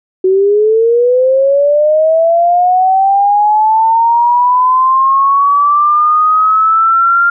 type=linear sweep; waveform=sine; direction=up; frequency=370 to 1396.9 Hz; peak=-6 dBFS; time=0.24-7.3 s; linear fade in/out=5 ms; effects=none